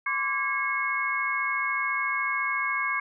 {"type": "tone cluster", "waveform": "sine", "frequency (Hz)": [1037, 1151, 1633, 2179], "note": ["C6", "D6", "G#6", "C#7"], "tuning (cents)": [-16, -35, -30, -30], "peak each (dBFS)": [-35, -30, -31, -28], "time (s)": [0.06, 3], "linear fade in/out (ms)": 5, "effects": []}